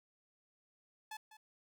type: tone with echo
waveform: sawtooth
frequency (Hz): 864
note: A5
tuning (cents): -32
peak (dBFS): -40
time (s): 1.11-1.17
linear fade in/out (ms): 5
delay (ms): 200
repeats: 1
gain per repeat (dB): -13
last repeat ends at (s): 1.37
effects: none